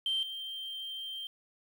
sine tone pair in turn, 3136 / 3153 Hz, G7 / G7, 0 / +9 cents, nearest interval unison, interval 9 cents, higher second, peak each -27 / -37 dBFS, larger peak first, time 0.06-0.23 / 0.23-1.27 s, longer second, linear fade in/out 2 ms, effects tanh soft clip ceiling -25 dBFS + 9-bit

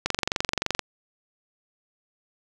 click train, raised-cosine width 0.2 ms, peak -6 dBFS, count 18, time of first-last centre 0.06-0.793 s, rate 23.2 Hz, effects none

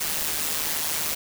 white noise with amplitude modulation, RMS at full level -24 dBFS, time 0-1.15 s, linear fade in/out 10 ms, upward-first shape sine, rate 154 Hz, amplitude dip 65%, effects none

